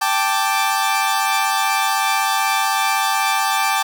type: chord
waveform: sawtooth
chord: G suspended second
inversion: none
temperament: equal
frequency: 784 / 880 / 1174.7 Hz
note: G5 / A5 / D6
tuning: 0 / 0 / 0 cents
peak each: -17 dBFS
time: 0.01-3.83 s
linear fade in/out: 10 ms
effects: none